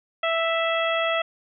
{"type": "harmonic tone", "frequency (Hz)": 659.3, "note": "E5", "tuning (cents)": 0, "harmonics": [1, 2, 3, 4, 5], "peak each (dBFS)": [-24, -27, -29, -30, -31], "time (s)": [0.23, 1.22], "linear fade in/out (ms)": 5, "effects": []}